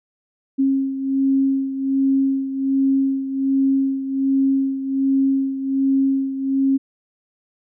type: beating tone pair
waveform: sine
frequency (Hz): 270 / 271.3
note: C#4 / C#4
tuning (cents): -45 / -37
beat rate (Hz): 1.3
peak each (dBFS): -17 / -23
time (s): 0.58-6.78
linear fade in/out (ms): 20
effects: none